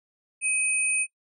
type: tone pair together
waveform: sine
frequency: 2530 / 9024 Hz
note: D#7 / C#9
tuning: +28 / +30 cents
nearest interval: octave + minor seventh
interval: 2202 cents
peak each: -24 / -25 dBFS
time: 0.41-1.07 s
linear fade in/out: 50 ms
effects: noise-tail reverb RT60 0.1 s tail -24 dB re dry